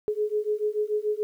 sine beating tone pair, 419.3 / 426.2 Hz, G#4 / G#4, +17 / +45 cents, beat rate 6.9 Hz, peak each -27 / -27 dBFS, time 0.08-1.23 s, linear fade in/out 0 ms, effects 10-bit

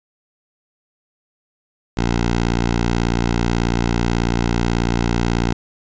10% pulse tone, 58.27 Hz, A#1, in tune, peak -8 dBFS, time 1.97-5.53 s, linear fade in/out 5 ms, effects resampled to 16000 Hz

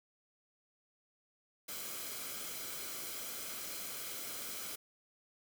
white noise with comb filter, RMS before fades -43 dBFS, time 1.68-4.76 s, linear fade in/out 10 ms, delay 1.1 ms, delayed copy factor -0.5, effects none

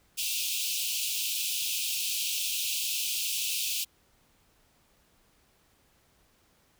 pink high-pass noise, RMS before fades -31 dBFS, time 0.17-3.85 s, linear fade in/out 20 ms, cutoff 2500 Hz, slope 96 dB/octave, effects pink hiss -66 dBFS RMS until 6.79 s

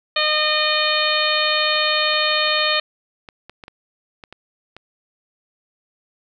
harmonic tone, 611 Hz, D#5, 32 cents flat, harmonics 1 / 2 / 3 / 4 / 5 / 6 / 7, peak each -24 / -24 / -24 / -24 / -24 / -24 / -24 dBFS, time 0.16-2.8 s, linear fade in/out 5 ms
clicks, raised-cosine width 0.3 ms, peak -22 dBFS, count 12, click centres 1.761 / 2.137 / 2.314 / 2.474 / 2.591 / 3.288 / 3.496 / 3.638 / 3.681 / 4.238 / 4.326 / 4.766 s
effects none

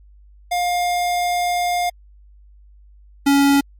square tone pair in turn, 708 / 280.2 Hz, F5 / C#4, +23 / +19 cents, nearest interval octave + major third, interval 1604 cents, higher first, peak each -18 / -12 dBFS, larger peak second, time 0.51-1.9 / 3.26-3.61 s, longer first, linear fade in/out 10 ms, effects added 50 Hz sine -44 dBFS peak until 3.79 s + MP3 64 kbps

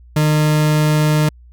40% pulse tone, 152.4 Hz, D#3, 36 cents flat, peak -11 dBFS, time 0.16-1.29 s, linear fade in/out 5 ms, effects added 60 Hz sine -40 dBFS peak until 1.52 s

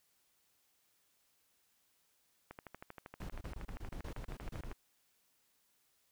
click train, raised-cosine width 0.5 ms, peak -32 dBFS, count 29, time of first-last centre 2.51-4.715 s, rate 12.7 Hz
brown noise bursts, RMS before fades -44 dBFS, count 13, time 3.2-4.731 s, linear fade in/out 5 ms, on 91 ms, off 29 ms
effects white hiss -75 dBFS RMS until 6.11 s

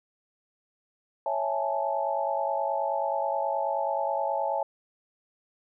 sine chord, A major seventh, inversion first, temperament equal, 554.4 / 659.3 / 830.6 / 880 Hz, C#5 / E5 / G#5 / A5, 0 / 0 / 0 / 0 cents, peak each -31 dBFS, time 1.26-4.63 s, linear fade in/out 2 ms, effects none

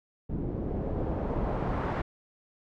pink noise with low-pass filter sweep, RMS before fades -31 dBFS, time 0.29-2.02 s, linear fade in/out 10 ms, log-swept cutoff 300 to 1300 Hz, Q 1.1, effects none

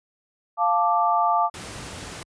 sine chord, D minor, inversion first, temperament equal, 698.5 / 880 / 1174.7 Hz, F5 / A5 / D6, 0 / 0 / 0 cents, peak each -22 dBFS, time 0.57-1.5 s, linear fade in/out 50 ms
pink noise, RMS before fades -36 dBFS, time 1.54-2.23 s, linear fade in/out 2 ms
effects high-pass 60 Hz 12 dB/octave + resampled to 22050 Hz

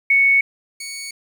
sine / 15% pulse tone pair in turn, 2217 / 2230 Hz, C#7 / C#7, 0 / +10 cents, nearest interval unison, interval 10 cents, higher second, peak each -11 / -22 dBFS, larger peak first, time 0.1-0.41 / 0.8-1.11 s, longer neither, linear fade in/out 5 ms, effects 8-bit

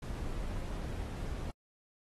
brown noise, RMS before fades -38 dBFS, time 0.02-1.51 s, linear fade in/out 5 ms, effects AAC 32 kbps

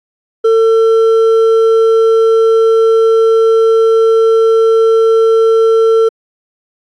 triangle tone with hard clipping, 450 Hz, A4, 39 cents sharp, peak -7 dBFS, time 0.44-6.09 s, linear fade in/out 10 ms, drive 8 dB, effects AAC 64 kbps

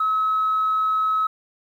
sine tone, 1286 Hz, E6, 43 cents flat, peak -17 dBFS, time 0-1.27 s, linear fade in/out 5 ms, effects tanh soft clip ceiling -14 dBFS + 9-bit

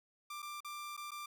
sawtooth tone with dropouts, 1184 Hz, D6, 14 cents sharp, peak -39 dBFS, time 0.3-1.26 s, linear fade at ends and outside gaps 5 ms, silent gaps 0.421-0.426 / 0.605-0.646 / 0.967-0.975 / 1.108-1.116 s, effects none

